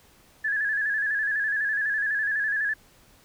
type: tone with vibrato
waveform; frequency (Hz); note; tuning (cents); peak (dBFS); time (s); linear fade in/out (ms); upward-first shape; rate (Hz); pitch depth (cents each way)
sine; 1698; G#6; +38; -23; 0.44-2.74; 10; square; 12; 50
effects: pink hiss -57 dBFS RMS until 3.24 s